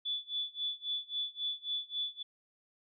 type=tone with tremolo; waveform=sine; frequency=3459 Hz; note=A7; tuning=30 cents flat; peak=-31 dBFS; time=0.05-2.23 s; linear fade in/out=10 ms; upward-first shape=sine; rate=3.7 Hz; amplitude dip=95%; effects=none